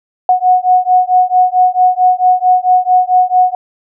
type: beating tone pair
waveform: sine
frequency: 731 / 735.5 Hz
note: F#5 / F#5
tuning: -21 / -11 cents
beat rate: 4.5 Hz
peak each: -10 dBFS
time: 0.29-3.55 s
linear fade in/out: 2 ms
effects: none